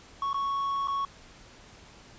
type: tone with dropouts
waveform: triangle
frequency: 1108.7 Hz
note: C#6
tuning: in tune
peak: -25 dBFS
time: 0.22-1.05 s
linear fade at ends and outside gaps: 2 ms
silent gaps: 0.331-0.343 / 0.874-0.882 s
effects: pink hiss -52 dBFS RMS until 2.18 s + resampled to 16000 Hz